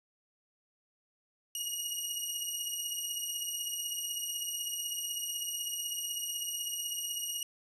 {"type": "beating tone pair", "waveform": "15% pulse", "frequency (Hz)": [2871, 2887], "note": ["F7", "F#7"], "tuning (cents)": [47, -43], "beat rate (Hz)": 16, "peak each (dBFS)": [-32, -29], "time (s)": [1.55, 7.43], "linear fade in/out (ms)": 2, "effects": ["resampled to 32000 Hz"]}